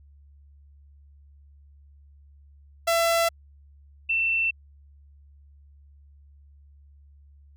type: tone pair in turn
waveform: sawtooth / sine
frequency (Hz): 671 / 2684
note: E5 / E7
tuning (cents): +31 / +31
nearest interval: 2 octaves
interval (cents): 2400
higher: second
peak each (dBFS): -16 / -21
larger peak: first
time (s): 2.87-3.29 / 4.09-4.51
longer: neither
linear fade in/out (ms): 10
effects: added 71 Hz sine -50 dBFS peak until 7.56 s